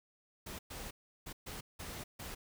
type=noise bursts at uneven times; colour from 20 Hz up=pink; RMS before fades=-45 dBFS; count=6; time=0.46-0.59 / 0.7-0.91 / 1.26-1.33 / 1.46-1.61 / 1.79-2.04 / 2.19-2.35 s; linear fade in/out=10 ms; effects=none